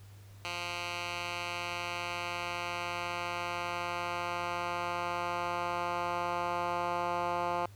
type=tone with band-pass filter sweep; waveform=10% pulse; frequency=174.61 Hz; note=F3; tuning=in tune; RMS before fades=-35 dBFS; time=0.45-7.66 s; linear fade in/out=0 ms; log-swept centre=2800 to 950 Hz; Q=1.1; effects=added 100 Hz sine -50 dBFS peak until 7.75 s + pink hiss -61 dBFS RMS until 7.75 s